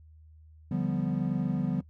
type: chord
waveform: triangle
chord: G dominant seventh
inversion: second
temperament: equal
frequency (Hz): 146.83 / 174.61 / 196 / 246.9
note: D3 / F3 / G3 / B3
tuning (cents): 0 / 0 / 0 / 0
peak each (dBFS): -30 / -29 / -31 / -31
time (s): 0.71-1.81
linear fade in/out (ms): 5
effects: noise-tail reverb RT60 0.1 s tail -19 dB re dry + added 78 Hz sine -51 dBFS peak until 1.89 s